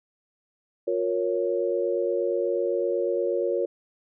sine chord, Bb minor, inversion second, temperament equal with one note detuned, 357.2 / 466.2 / 554.4 Hz, F4 / Bb4 / Db5, +39 / 0 / 0 cents, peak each -27 dBFS, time 0.87-3.66 s, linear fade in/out 10 ms, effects none

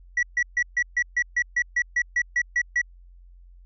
triangle tone bursts, 1940 Hz, B6, 31 cents flat, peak -17 dBFS, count 14, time 0.17-2.816 s, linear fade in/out 5 ms, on 59 ms, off 140 ms, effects added 44 Hz sine -46 dBFS peak until 3.65 s + resampled to 16000 Hz

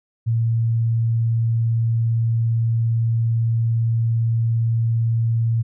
sine tone, 114.7 Hz, A#2, 28 cents flat, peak -16 dBFS, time 0.26-5.63 s, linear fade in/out 20 ms, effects none

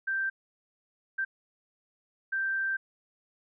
sine tone bursts at uneven times, 1568 Hz, G6, in tune, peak -27 dBFS, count 3, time 0.07-0.3 / 1.18-1.25 / 2.32-2.77 s, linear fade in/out 10 ms, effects none

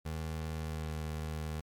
25% pulse tone with pitch glide, 79.3 to 77.76 Hz, D#2 to D#2, +33 to 0 cents, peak -32 dBFS, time 0.05-1.61 s, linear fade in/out 10 ms, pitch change -33 cents, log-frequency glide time 0.6-0.87 s, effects MP3 96 kbps

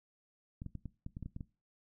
clicks, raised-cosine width 5 ms, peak -30 dBFS, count 10, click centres 0.619 / 0.663 / 0.753 / 0.857 / 1.064 / 1.169 / 1.227 / 1.26 / 1.364 / 1.408 s, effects noise-tail reverb RT60 0.3 s tail -19 dB re dry

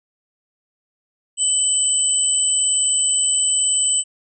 sine tone pair together, 2996 / 8021 Hz, F#7 / B8, +21 / +26 cents, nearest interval octave + perfect fourth, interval 1705 cents, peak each -23 / -16 dBFS, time 1.37-4.04 s, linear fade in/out 50 ms, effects none

